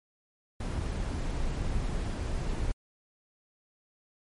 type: noise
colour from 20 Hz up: brown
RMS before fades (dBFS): -31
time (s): 0.6-2.72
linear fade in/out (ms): 5
effects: MP3 48 kbps